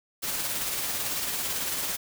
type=noise with tremolo; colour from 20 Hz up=white; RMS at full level=-29 dBFS; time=0.22-1.97 s; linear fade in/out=20 ms; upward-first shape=sine; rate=18 Hz; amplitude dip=30%; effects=none